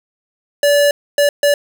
square tone bursts at uneven times, 577 Hz, D5, 31 cents flat, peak -10 dBFS, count 3, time 0.63-0.91 / 1.18-1.29 / 1.43-1.54 s, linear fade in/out 2 ms, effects none

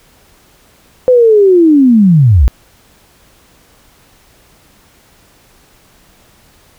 sine linear sweep, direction down, 514 to 51.91 Hz, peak -3 dBFS, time 1.08-2.48 s, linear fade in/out 0 ms, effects pink hiss -47 dBFS RMS until 6.78 s

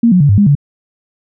sine tone with pitch steps, 232.8 / 181.3 / 143.7 / 100.3 / 203.6 / 143.3 Hz, A#3 / F#3 / D3 / G2 / G#3 / D3, -2 / -35 / -37 / +40 / -34 / -42 cents, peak -5 dBFS, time 0.03-0.552 s, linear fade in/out 5 ms, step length 87 ms, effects none

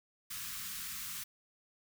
white band-stop noise, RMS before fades -42 dBFS, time 0.3-1.24 s, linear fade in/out 10 ms, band 230 to 1100 Hz, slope 48 dB/octave, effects none

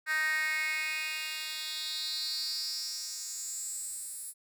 10% pulse tone with high-pass filter sweep, 311.1 Hz, D#4, in tune, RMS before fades -35 dBFS, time 0.06-4.34 s, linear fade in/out 50 ms, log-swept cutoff 1700 to 10000 Hz, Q 5.3, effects none

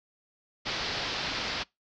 white low-pass noise, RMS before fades -33 dBFS, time 0.65-1.64 s, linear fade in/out 20 ms, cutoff 5100 Hz, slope 48 dB/octave, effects noise-tail reverb RT60 0.2 s tail -25 dB re dry

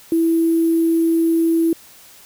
sine tone with sample-and-hold, 329.6 Hz, E4, in tune, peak -13 dBFS, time 0.12-1.73 s, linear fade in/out 2 ms, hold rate 11025 Hz, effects white hiss -45 dBFS RMS until 2.25 s

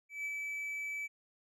triangle tone with ADSR envelope, 2303 Hz, D7, 34 cents flat, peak -33 dBFS, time 0.09-1.08 s, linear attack 160 ms, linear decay 45 ms, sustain -2 dB, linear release 26 ms, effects none

